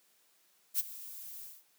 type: noise with ADSR envelope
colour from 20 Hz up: violet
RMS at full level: -28 dBFS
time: 0.74-1.64 s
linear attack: 53 ms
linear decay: 23 ms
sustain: -18 dB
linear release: 220 ms
effects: white hiss -69 dBFS RMS until 1.78 s + high-pass 200 Hz 12 dB/octave

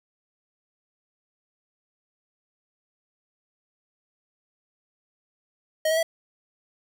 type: tone with pitch steps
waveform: square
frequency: 628 / 642.3 / 656.9 Hz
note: D#5 / E5 / E5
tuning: +16 / -45 / -6 cents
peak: -21 dBFS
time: 5.85-6.03 s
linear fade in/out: 5 ms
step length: 60 ms
effects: 8-bit

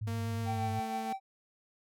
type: tone with vibrato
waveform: sine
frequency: 103.83 Hz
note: G#2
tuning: in tune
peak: -33 dBFS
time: 0.01-0.8 s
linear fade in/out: 10 ms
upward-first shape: triangle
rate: 8.2 Hz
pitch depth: 90 cents each way
type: tone with pitch glide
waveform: sawtooth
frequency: 230 to 222.9 Hz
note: A#3 to A3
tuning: -23 to +23 cents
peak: -34 dBFS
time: 0.07-1.13 s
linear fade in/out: 5 ms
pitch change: -54 cents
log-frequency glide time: 0.42-0.69 s
type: tone with tremolo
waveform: triangle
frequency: 774 Hz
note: G5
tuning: 22 cents flat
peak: -30 dBFS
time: 0.45-1.2 s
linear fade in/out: 50 ms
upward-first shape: triangle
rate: 6.4 Hz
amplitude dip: 60%
effects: none

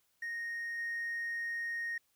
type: tone with level steps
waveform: triangle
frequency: 1861 Hz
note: A#6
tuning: 3 cents flat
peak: -34 / -32 dBFS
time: 0.22-1.98 s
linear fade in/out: 5 ms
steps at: 0.78 s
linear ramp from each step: 5 ms
effects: tanh soft clip ceiling -30 dBFS + white hiss -75 dBFS RMS until 2.15 s

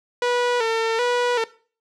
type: tone with vibrato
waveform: sawtooth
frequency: 469.4 Hz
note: A#4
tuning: 12 cents sharp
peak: -15 dBFS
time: 0.22-1.44 s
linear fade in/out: 2 ms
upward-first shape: square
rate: 1.3 Hz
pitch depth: 67 cents each way
effects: noise-tail reverb RT60 0.4 s tail -18 dB re dry + low-pass 5000 Hz 12 dB/octave

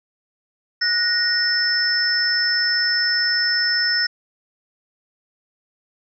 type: tone cluster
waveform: sine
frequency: 1462 / 1865 / 5280 Hz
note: F#6 / A#6 / E8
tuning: -21 / 0 / +2 cents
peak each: -24 / -22 / -19 dBFS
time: 0.81-4.07 s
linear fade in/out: 10 ms
effects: none

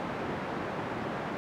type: band-pass noise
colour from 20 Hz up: pink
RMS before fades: -35 dBFS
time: 0-1.37 s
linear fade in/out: 0 ms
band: 170 to 1500 Hz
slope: 12 dB/octave
effects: none

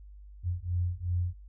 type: beating tone pair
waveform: sine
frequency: 87.31 / 90.01 Hz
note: F2 / F#2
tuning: 0 / -47 cents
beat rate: 2.7 Hz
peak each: -31 dBFS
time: 0.43-1.35 s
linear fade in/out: 50 ms
effects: added 50 Hz sine -46 dBFS peak until 1.48 s

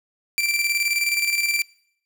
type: tone with tremolo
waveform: sawtooth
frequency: 2349 Hz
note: D7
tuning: in tune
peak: -15 dBFS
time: 0.38-1.62 s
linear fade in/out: 0 ms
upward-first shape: square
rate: 19 Hz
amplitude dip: 50%
effects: noise-tail reverb RT60 0.7 s tail -24 dB re dry

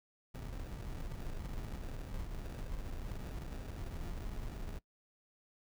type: noise with sample-and-hold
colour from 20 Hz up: brown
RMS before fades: -42 dBFS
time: 0.34-4.79 s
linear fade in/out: 10 ms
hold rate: 1050 Hz
effects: noise-tail reverb RT60 0.1 s tail -20 dB re dry

